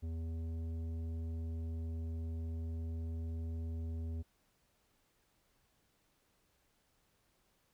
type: tone with tanh clipping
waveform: triangle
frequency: 81.8 Hz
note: E2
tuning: 13 cents flat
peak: -39 dBFS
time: 0.02-4.23 s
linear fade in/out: 20 ms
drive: 15 dB
effects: pink hiss -75 dBFS RMS until 7.73 s